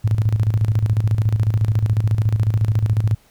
sine tone with tremolo, 107.5 Hz, A2, 40 cents flat, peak -12 dBFS, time 0.04-3.15 s, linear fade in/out 10 ms, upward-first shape square, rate 14 Hz, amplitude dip 65%, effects pink hiss -55 dBFS RMS until 3.3 s

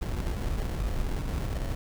brown noise with sample-and-hold, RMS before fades -30 dBFS, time 0.01-1.75 s, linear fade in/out 5 ms, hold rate 1225 Hz, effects none

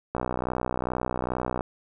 click train, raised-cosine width 1 ms, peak -13 dBFS, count 92, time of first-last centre 0.15-1.608 s, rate 62.4 Hz, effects none

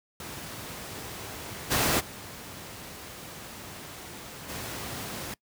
pink noise with level steps, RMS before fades -39 / -24 / -42 / -36 dBFS, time 0.2-5.34 s, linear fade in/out 2 ms, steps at 1.7 / 1.99 / 4.48 s, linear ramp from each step 20 ms, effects noise-tail reverb RT60 0.1 s tail -23 dB re dry + high-pass 80 Hz 12 dB/octave

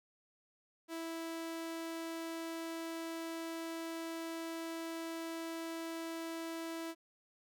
sawtooth tone, 329 Hz, E4, 3 cents flat, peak -36 dBFS, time 0.88-6.95 s, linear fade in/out 50 ms, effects none

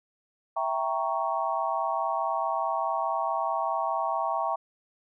sine chord, E diminished seventh, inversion none, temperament equal, 659.3 / 784 / 932.3 / 1108.7 Hz, E5 / G5 / Bb5 / Db6, 0 / 0 / 0 / 0 cents, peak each -31 dBFS, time 0.56-4.56 s, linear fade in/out 10 ms, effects none

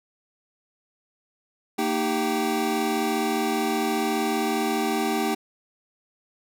square tone cluster, 229.4 / 308.6 / 393.6 / 773 Hz, A#3 / D#4 / G4 / G5, -28 / -14 / +7 / -24 cents, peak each -29 dBFS, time 1.78-5.35 s, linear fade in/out 10 ms, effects none

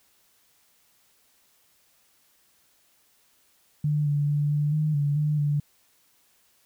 sine tone with pitch steps, 149.1 / 145.3 / 146.5 / 147.6 / 153.4 / 144.3 / 150.3 / 146.1 Hz, D3 / D3 / D3 / D3 / D#3 / D3 / D3 / D3, +27 / -18 / -4 / +9 / -24 / -30 / +40 / -9 cents, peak -21 dBFS, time 3.84-5.6 s, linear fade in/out 5 ms, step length 220 ms, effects white hiss -64 dBFS RMS until 6.65 s

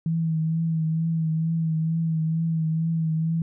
sine tone with vibrato, 161.7 Hz, E3, 33 cents flat, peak -21 dBFS, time 0.06-3.42 s, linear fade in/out 2 ms, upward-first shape triangle, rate 2.2 Hz, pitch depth 39 cents each way, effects none

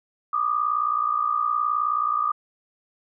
sine tone pair together, 1174.7 / 1233.8 Hz, D6 / D#6, 0 / -15 cents, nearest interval minor second, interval 85 cents, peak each -24 / -23 dBFS, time 0.33-2.32 s, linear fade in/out 5 ms, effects none

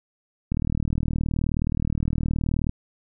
click train, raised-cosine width 5 ms, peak -12 dBFS, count 86, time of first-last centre 0.52-2.694 s, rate 39.1 Hz, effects none

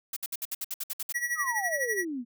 blue noise bursts, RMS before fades -33 dBFS, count 11, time 0.13-1.125 s, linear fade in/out 5 ms, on 35 ms, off 61 ms
square tone with tremolo, 1929 Hz, B6, 41 cents flat, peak -26 dBFS, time 1.14-2.05 s, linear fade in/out 20 ms, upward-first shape sine, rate 12 Hz, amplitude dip 75%
sine exponential sweep, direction down, 1318.5 to 227.7 Hz, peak -31 dBFS, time 1.35-2.25 s, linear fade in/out 50 ms
effects none

